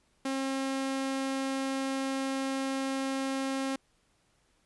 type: tone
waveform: sawtooth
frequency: 268.7 Hz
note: C4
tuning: 46 cents sharp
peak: -26 dBFS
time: 0.25-3.76 s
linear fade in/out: 5 ms
effects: pink hiss -70 dBFS RMS until 4.65 s + resampled to 24000 Hz